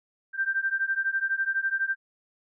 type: beating tone pair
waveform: sine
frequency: 1566 / 1578 Hz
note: G6 / G6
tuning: -2 / +11 cents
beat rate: 12 Hz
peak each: -28 / -27 dBFS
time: 0.33-1.96 s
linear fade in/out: 50 ms
effects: none